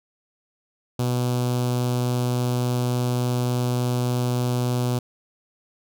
sawtooth tone with notch filter, 123.47 Hz, B2, in tune, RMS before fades -23 dBFS, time 0.99-4.99 s, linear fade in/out 5 ms, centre 1900 Hz, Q 0.95, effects none

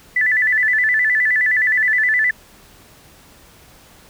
sine tone with vibrato, 1864.7 Hz, A#6, in tune, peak -13 dBFS, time 0.16-2.31 s, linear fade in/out 5 ms, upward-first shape square, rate 9.6 Hz, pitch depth 110 cents each way, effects pink hiss -47 dBFS RMS until 4.09 s

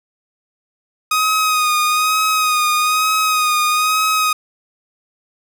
sawtooth tone with vibrato, 1249 Hz, D#6, 6 cents sharp, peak -10 dBFS, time 1.11-4.33 s, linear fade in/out 5 ms, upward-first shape sine, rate 1.1 Hz, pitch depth 33 cents each way, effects 7-bit

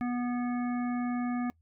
harmonic tone, 244.4 Hz, B3, 18 cents flat, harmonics 1 / 3 / 5 / 7 / 9, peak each -29 / -39 / -43 / -46 / -48 dBFS, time 0.01-1.5 s, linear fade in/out 0 ms, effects noise-tail reverb RT60 0.1 s tail -24 dB re dry + added 82 Hz sine -64 dBFS peak until 1.61 s

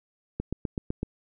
click train, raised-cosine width 3 ms, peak -16 dBFS, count 6, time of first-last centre 0.4-1.031 s, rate 7.93 Hz, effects none

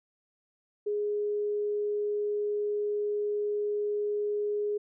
sine tone, 415.3 Hz, G#4, in tune, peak -27 dBFS, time 0.86-4.78 s, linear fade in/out 10 ms, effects none

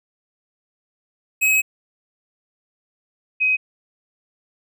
square / sine tone pair in turn, 2552 / 2524 Hz, D#7 / D#7, +43 / +24 cents, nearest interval unison, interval 19 cents, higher first, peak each -15 dBFS, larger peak neither, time 1.41-1.62 / 3.4-3.57 s, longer first, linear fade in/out 20 ms, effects none

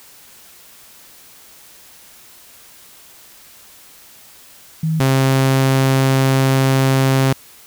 sine / sawtooth tone pair in turn, 159.4 / 133.61 Hz, D#3 / C3, +42 / +37 cents, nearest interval minor third, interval 305 cents, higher first, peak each -15 / -8 dBFS, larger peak second, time 4.83-5 / 5-7.33 s, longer second, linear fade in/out 5 ms, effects white hiss -44 dBFS RMS until 7.66 s

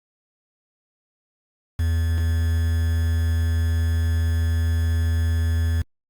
triangle tone with quantisation, 82.41 Hz, E2, in tune, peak -16 dBFS, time 1.79-5.82 s, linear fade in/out 5 ms, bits 6, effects Opus 48 kbps

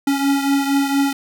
square beating tone pair, 277.2 / 281.5 Hz, C#4 / C#4, 0 / +27 cents, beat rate 4.3 Hz, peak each -17 / -23 dBFS, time 0.07-1.13 s, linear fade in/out 5 ms, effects none

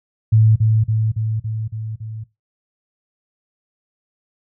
sine tone with echo, 110 Hz, A2, in tune, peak -9 dBFS, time 0.32-0.56 s, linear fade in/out 10 ms, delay 280 ms, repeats 6, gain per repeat -3 dB, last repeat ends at 2.24 s, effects noise-tail reverb RT60 0.2 s tail -17 dB re dry

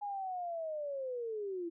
sine linear sweep, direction down, 830.6 to 329.6 Hz, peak -36 dBFS, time 0.01-1.7 s, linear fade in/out 20 ms, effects none

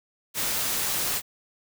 white noise, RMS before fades -27 dBFS, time 0.34-1.22 s, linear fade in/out 50 ms, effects none

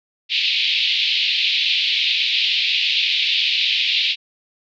white band-pass noise, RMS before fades -19 dBFS, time 0.29-4.16 s, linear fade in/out 50 ms, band 2400 to 4100 Hz, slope 48 dB/octave, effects none

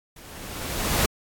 pink noise with level ramp, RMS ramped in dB -46 to -21 dBFS, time 0.16-1.06 s, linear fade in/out 5 ms, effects AAC 64 kbps

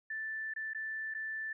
sine tone with dropouts, 1762 Hz, A6, 2 cents sharp, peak -36 dBFS, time 0.1-1.53 s, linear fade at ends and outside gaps 5 ms, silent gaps 0.538-0.561 / 0.735-0.747 / 1.14-1.147 s, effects none

